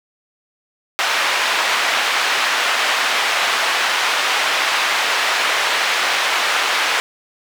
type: band-pass noise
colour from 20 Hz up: white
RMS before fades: -18 dBFS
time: 0.99-7 s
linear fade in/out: 0 ms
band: 730 to 2700 Hz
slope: 12 dB/octave
effects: none